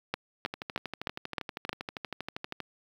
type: two click trains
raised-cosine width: 0.3 ms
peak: -19 / -13 dBFS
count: 28 / 6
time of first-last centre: 0.46-2.603 / 0.14-1.693 s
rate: 12.6 / 3.22 Hz
effects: high-pass 80 Hz 12 dB/octave + 8-bit